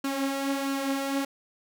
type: tone with flanger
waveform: sawtooth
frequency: 274.3 Hz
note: C#4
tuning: 18 cents flat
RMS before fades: -29 dBFS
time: 0.04-1.25 s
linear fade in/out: 5 ms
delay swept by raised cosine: 0.7 to 5.2 ms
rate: 1.5 Hz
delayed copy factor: +0.5
effects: none